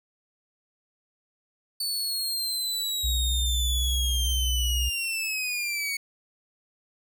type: linear sweep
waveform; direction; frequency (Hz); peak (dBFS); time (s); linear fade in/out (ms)
sawtooth; down; 4501 to 2217; -24; 1.8-5.97; 5
type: tone with vibrato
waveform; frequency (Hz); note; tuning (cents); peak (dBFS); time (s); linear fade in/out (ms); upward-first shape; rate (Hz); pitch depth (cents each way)
sine; 63; B1; +35; -24; 3.03-4.9; 20; triangle; 18; 99
effects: none